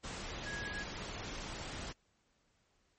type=tone in noise; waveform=sine; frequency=1661.2 Hz; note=G#6; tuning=in tune; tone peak=-41 dBFS; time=0.45-0.84 s; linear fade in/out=20 ms; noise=pink; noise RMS=-43 dBFS; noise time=0.03-1.93 s; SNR=-1 dB; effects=pink hiss -75 dBFS RMS until 2.98 s + MP3 32 kbps